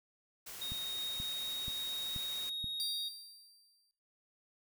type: noise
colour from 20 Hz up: white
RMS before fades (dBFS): -47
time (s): 0.46-2.5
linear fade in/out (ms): 10
type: tone with pitch glide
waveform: triangle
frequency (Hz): 3729 to 3755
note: A#7 to A#7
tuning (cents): 0 to +12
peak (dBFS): -36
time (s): 0.61-3.09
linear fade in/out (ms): 10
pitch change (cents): +12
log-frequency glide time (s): 0.82-1.56
type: click train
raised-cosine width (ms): 5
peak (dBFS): -32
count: 5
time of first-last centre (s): 0.72-2.643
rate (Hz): 2.08
type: tone with exponential decay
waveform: sawtooth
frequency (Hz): 4699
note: D8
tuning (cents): 0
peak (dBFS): -32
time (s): 2.8-3.91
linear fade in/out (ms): 0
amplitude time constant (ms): 240
effects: noise-tail reverb RT60 0.8 s tail -20 dB re dry